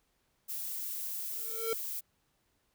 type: noise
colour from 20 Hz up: violet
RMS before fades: -38 dBFS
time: 0.48-2.01 s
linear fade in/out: 20 ms
type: tone with exponential growth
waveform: square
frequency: 452.8 Hz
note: A4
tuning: 50 cents sharp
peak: -29 dBFS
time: 1.31-1.73 s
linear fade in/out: 1 ms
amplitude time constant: 90 ms
effects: pink hiss -75 dBFS RMS until 2.74 s